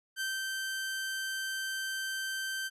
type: tone with ADSR envelope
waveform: sawtooth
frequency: 1555 Hz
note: G6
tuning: 14 cents flat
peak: -28 dBFS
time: 0.16-2.7 s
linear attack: 48 ms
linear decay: 200 ms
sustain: -2 dB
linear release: 34 ms
effects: resampled to 32000 Hz